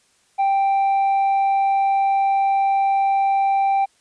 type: tone with tanh clipping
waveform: sine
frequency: 785 Hz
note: G5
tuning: 2 cents sharp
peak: -16 dBFS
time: 0.38-3.86 s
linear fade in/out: 20 ms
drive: 3 dB
effects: white hiss -60 dBFS RMS until 4 s + resampled to 22050 Hz